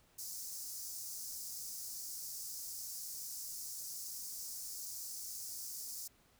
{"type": "high-pass noise", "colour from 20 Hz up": "pink", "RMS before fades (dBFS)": -45, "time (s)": [0.18, 6.08], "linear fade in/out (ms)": 10, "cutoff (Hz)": 5000, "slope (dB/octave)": 48, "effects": ["pink hiss -69 dBFS RMS until 6.39 s"]}